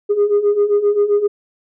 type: beating tone pair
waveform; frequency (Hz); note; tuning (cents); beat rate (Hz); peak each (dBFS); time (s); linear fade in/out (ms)
sine; 405.6 / 413.2; G#4 / G#4; -41 / -9; 7.6; -16 / -12; 0.09-1.28; 20
effects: tanh soft clip ceiling -8 dBFS